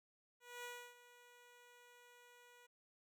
10% pulse tone with ADSR envelope, 485.7 Hz, B4, 29 cents flat, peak -38 dBFS, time 0.4-2.67 s, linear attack 240 ms, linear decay 300 ms, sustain -16 dB, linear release 14 ms, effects none

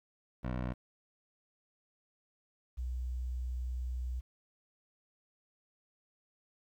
15% pulse / sine tone pair in turn, 62.1 / 62.1 Hz, B1 / B1, +10 / +10 cents, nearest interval unison, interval 0 cents, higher neither, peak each -28 / -34 dBFS, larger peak first, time 0.43-0.74 / 2.77-4.21 s, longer second, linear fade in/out 20 ms, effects low-pass 2000 Hz 12 dB/octave + 11-bit

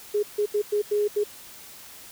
sine tone bursts at uneven times, 415.3 Hz, G#4, in tune, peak -20 dBFS, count 6, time 0.14-0.23 / 0.38-0.46 / 0.54-0.62 / 0.72-0.82 / 0.91-1.08 / 1.16-1.24 s, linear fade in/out 10 ms, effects white hiss -45 dBFS RMS until 2.11 s

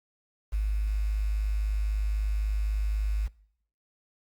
sine tone with quantisation, 51.91 Hz, G#1, in tune, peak -24 dBFS, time 0.52-3.28 s, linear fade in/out 20 ms, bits 8, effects noise-tail reverb RT60 0.7 s tail -23 dB re dry + Opus 48 kbps

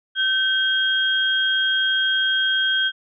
sine tone pair together, 1542 / 3245 Hz, G6 / G#7, -29 / -41 cents, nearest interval octave + minor second, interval 1288 cents, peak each -20 dBFS, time 0.15-2.92 s, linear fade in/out 50 ms, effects none

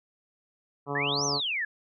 harmonic tone, 142.4 Hz, C#3, 47 cents sharp, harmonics 1 / 2 / 3 / 4 / 5 / 6 / 7 / 8 / 9, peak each -36 / -37 / -34 / -40 / -38 / -40 / -38 / -38 / -45 dBFS, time 0.86-1.41 s, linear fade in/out 50 ms
sine exponential two-way sweep, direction up then down, 1661.2 to 6290 to 1661.2 Hz, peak -27 dBFS, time 0.95-1.65 s, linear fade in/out 5 ms, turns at 1.25 s
effects none

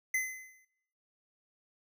square tone with exponential decay, 2042 Hz, C7, 43 cents flat, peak -27 dBFS, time 0.14-0.65 s, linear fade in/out 5 ms, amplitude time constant 110 ms, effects noise-tail reverb RT60 0.8 s tail -19 dB re dry

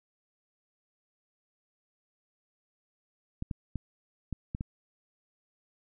clicks, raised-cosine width 5 ms, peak -21 dBFS, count 6, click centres 3.424 / 3.512 / 3.757 / 4.327 / 4.549 / 4.609 s, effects none

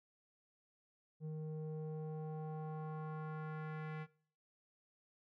square tone with low-pass filter sweep, 155.56 Hz, D#3, in tune, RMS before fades -44 dBFS, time 1.2-4.07 s, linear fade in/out 50 ms, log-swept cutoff 340 to 2100 Hz, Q 1.9, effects noise-tail reverb RT60 0.5 s tail -20 dB re dry

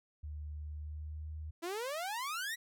sine tone with pitch glide, 75.1 to 77.48 Hz, D2 to D#2, +39 to -7 cents, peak -40 dBFS, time 0.23-1.51 s, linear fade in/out 10 ms, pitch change +54 cents, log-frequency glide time 0.69-1.35 s
sawtooth exponential sweep, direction up, 324.9 to 1975.5 Hz, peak -33 dBFS, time 1.62-2.56 s, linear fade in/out 20 ms
effects none

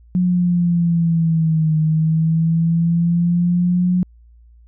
sine linear two-way sweep, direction down then up, 181.3 to 155.56 to 181.3 Hz, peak -13 dBFS, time 0.15-4.03 s, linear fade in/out 0 ms, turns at 1.77 s, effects added 58 Hz sine -44 dBFS peak until 4.67 s

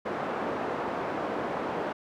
pink band-pass noise, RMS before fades -32 dBFS, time 0.05-1.93 s, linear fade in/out 10 ms, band 320 to 1100 Hz, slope 12 dB/octave, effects none

